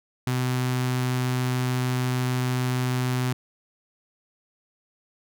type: tone with notch filter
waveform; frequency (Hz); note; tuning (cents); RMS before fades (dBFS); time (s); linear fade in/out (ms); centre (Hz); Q
sawtooth; 126.6; B2; +43; -25; 0.27-3.33; 2; 540; 1.7
effects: none